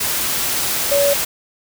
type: tone in noise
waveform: sine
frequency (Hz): 567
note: C#5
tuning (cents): +39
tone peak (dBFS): -13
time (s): 0.91-1.14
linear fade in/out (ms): 10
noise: white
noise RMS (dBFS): -20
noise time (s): 0-1.25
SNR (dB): +4
effects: none